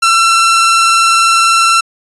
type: tone with vibrato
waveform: sawtooth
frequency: 1348 Hz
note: E6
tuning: 38 cents sharp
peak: -3 dBFS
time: 0.02-1.81 s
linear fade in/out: 10 ms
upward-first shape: square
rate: 20 Hz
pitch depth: 15 cents each way
effects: resampled to 24000 Hz